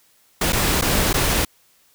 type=noise with dropouts; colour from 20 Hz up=pink; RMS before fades=-19 dBFS; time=0.41-1.45 s; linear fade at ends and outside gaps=5 ms; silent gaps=0.524-0.529 / 0.813-0.821 / 1.13-1.14 s; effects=white hiss -58 dBFS RMS until 1.94 s